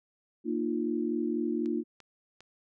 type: chord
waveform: sine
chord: Bb suspended fourth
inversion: none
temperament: equal with one note detuned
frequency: 233.1 / 305.1 / 349.2 Hz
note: Bb3 / Eb4 / F4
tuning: 0 / -34 / 0 cents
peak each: -32 dBFS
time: 0.44-1.84 s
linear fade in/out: 50 ms
type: clicks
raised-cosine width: 0.2 ms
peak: -34 dBFS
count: 3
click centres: 1.659 / 2.003 / 2.406 s
effects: none